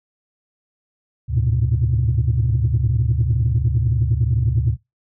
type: tone cluster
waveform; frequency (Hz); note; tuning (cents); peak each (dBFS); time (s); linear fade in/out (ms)
sine; 74.4 / 106.5 / 115.3 / 126.2; D2 / G#2 / A#2 / B2; +23 / +44 / -19 / +38; -20; 1.28-4.77; 50
effects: noise-tail reverb RT60 0.2 s tail -24 dB re dry + tanh soft clip ceiling -9 dBFS